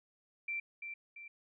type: tone with echo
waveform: sine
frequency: 2349 Hz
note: D7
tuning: in tune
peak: -35 dBFS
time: 0.48-0.6 s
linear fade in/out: 5 ms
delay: 340 ms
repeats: 2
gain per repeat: -6 dB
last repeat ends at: 1.28 s
effects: none